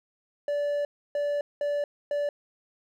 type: tone bursts at uneven times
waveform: triangle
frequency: 580 Hz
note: D5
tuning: 22 cents flat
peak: -23 dBFS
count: 4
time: 0.48-0.85 / 1.15-1.41 / 1.61-1.84 / 2.11-2.29 s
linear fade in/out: 2 ms
effects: none